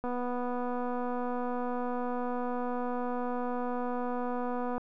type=click train; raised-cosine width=1 ms; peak=-22 dBFS; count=1167; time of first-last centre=0.04-4.78 s; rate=246 Hz; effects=none